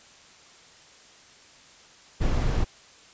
brown noise, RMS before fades -23 dBFS, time 2.2-2.65 s, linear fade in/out 20 ms, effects white hiss -52 dBFS RMS until 3.13 s + resampled to 16000 Hz

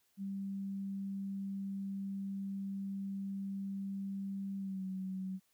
sine tone with pitch glide, 196 to 188.67 Hz, G3 to F#3, 0 to +34 cents, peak -37 dBFS, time 0.17-5.4 s, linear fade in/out 50 ms, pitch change -66 cents, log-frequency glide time 4.58-4.84 s, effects white hiss -75 dBFS RMS until 5.53 s

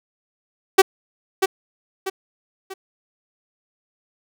sawtooth tone with echo, 382.9 Hz, G4, 41 cents flat, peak -3 dBFS, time 0.78-0.82 s, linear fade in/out 10 ms, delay 640 ms, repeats 3, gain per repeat -8 dB, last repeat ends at 2.74 s, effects none

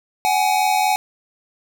square tone pair together, 753.9 / 838 Hz, F#5 / G#5, +32 / +15 cents, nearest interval major second, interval 183 cents, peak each -19 dBFS, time 0.25-0.96 s, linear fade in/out 0 ms, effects none

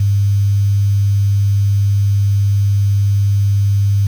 sine tone with quantisation, 100.2 Hz, G2, 38 cents sharp, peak -10 dBFS, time 0-4.07 s, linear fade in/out 5 ms, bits 6, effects none

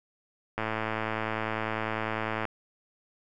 click train, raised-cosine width 0.5 ms, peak -15 dBFS, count 207, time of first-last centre 0.58-2.453 s, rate 110 Hz, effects none

